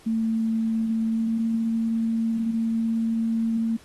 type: tone with pitch glide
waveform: sine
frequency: 224 to 226.5 Hz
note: A3 to A#3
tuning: +31 to -50 cents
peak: -21 dBFS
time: 0.06-3.77 s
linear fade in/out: 10 ms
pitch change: +19 cents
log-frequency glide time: 1.08-1.39 s
effects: pink hiss -53 dBFS RMS until 3.84 s + AAC 32 kbps